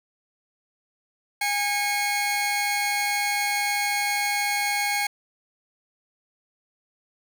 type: tone pair together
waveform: sawtooth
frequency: 818.1 / 2184 Hz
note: G#5 / C#7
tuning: -26 / -26 cents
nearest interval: octave + perfect fourth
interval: 1700 cents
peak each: -22 dBFS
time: 1.41-5.07 s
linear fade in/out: 5 ms
effects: none